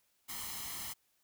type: noise with comb filter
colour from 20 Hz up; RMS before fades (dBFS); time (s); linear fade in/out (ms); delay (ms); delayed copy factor
white; -42; 0.28-0.94; 20; 0.97; +0.65
effects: white hiss -75 dBFS RMS until 1.23 s